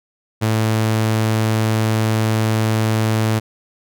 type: tone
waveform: sawtooth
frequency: 110 Hz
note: A2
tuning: in tune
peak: -11 dBFS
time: 0.41-3.4 s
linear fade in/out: 20 ms
effects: none